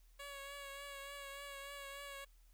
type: tone with vibrato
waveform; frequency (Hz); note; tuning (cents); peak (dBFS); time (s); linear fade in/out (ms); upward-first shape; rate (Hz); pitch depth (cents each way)
10% pulse; 560; C#5; +18; -39; 0.19-2.25; 10; triangle; 3.4; 30
effects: added 40 Hz sine -62 dBFS peak until 2.53 s + white hiss -75 dBFS RMS until 2.53 s